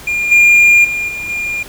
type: tone with level steps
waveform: triangle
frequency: 2409 Hz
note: D7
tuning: 43 cents sharp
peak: -12 / -3 / -14 / -19 / -15 dBFS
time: 0.07-1.63 s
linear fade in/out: 5 ms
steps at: 0.31 / 0.84 / 1.08 / 1.29 s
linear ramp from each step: 10 ms
effects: pink hiss -34 dBFS RMS until 1.68 s